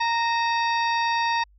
harmonic tone with a mistuned harmonic, 929 Hz, A#5, 6 cents flat, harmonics 1 / 2 / 3 / 4 / 5 / 6, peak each -22 / -28 / -32 / -34 / -36 / -38 dBFS, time 0-1.44 s, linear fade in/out 10 ms, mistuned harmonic 3, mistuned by -120 cents, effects added 50 Hz sine -53 dBFS peak until 1.58 s

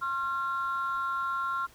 sine tone pair together, 1069 / 1377.5 Hz, C6 / F6, +37 / -24 cents, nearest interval major third, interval 439 cents, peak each -31 / -29 dBFS, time 0.01-1.67 s, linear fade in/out 20 ms, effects tanh soft clip ceiling -23 dBFS + pink hiss -57 dBFS RMS until 1.74 s

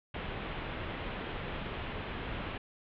pink low-pass noise, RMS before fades -39 dBFS, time 0.14-2.58 s, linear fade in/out 5 ms, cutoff 3400 Hz, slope 48 dB/octave, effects none

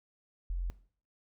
sine tone, 43.78 Hz, F1, 5 cents sharp, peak -31 dBFS, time 0.5-0.7 s, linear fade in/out 0 ms, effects noise-tail reverb RT60 0.5 s tail -18 dB re dry

